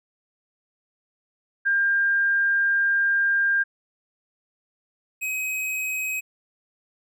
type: tone pair in turn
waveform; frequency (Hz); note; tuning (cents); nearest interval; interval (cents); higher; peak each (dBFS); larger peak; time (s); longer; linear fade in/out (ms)
sine / square; 1600 / 2533; G6 / D#7; +35 / +30; minor sixth; 795; second; -18 / -26; first; 1.65-3.64 / 5.21-6.21; first; 20
effects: none